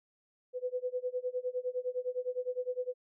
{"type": "tone with tremolo", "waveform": "sine", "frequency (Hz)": 501, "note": "B4", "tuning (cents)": 25, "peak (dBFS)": -29, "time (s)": [0.53, 2.94], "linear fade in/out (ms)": 50, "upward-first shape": "sine", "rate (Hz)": 9.8, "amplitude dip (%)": 95, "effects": []}